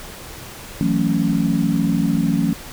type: chord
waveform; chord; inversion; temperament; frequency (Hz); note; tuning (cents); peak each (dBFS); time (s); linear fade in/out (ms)
sine; F# minor seventh; third; equal with one note detuned; 164.81 / 185 / 223.6 / 277.2; E3 / F#3 / A3 / C#4; 0 / 0 / +28 / 0; -21; 0.81-2.53; 0
effects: pink hiss -36 dBFS RMS until 2.72 s